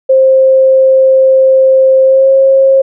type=tone with pitch glide; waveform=sine; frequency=528 to 537.2 Hz; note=C5 to C5; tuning=+16 to +46 cents; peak=-3 dBFS; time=0.09-2.82 s; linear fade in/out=10 ms; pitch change=+30 cents; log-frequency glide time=2.04-2.29 s; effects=none